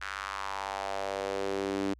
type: tone with high-pass filter sweep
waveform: sawtooth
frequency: 98 Hz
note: G2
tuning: in tune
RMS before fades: -34 dBFS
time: 0.01-1.94 s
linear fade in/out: 10 ms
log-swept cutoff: 1500 to 280 Hz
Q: 2.9
effects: added 60 Hz sine -53 dBFS peak until 1.99 s + low-pass 7000 Hz 12 dB/octave